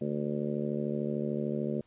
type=harmonic tone; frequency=73.42 Hz; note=D2; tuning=in tune; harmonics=2 / 3 / 4 / 5 / 6 / 7 / 8; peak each=-37 / -33 / -44 / -36 / -40 / -40 / -41 dBFS; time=0.01-1.81 s; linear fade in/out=5 ms; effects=pink hiss -67 dBFS RMS until 1.86 s + resampled to 8000 Hz